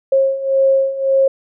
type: beating tone pair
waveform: sine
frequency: 538 / 539.8 Hz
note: C5 / C#5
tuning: +48 / -46 cents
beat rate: 1.8 Hz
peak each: -17 / -13 dBFS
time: 0.12-1.28 s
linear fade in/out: 5 ms
effects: none